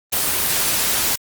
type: noise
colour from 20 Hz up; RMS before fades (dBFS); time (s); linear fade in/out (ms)
white; -19; 0.12-1.16; 10
effects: Opus 24 kbps